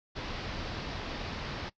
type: low-pass noise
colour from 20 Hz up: pink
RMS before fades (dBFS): -38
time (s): 0.15-1.7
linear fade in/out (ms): 20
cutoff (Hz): 5200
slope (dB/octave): 48
effects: noise-tail reverb RT60 0.1 s tail -20 dB re dry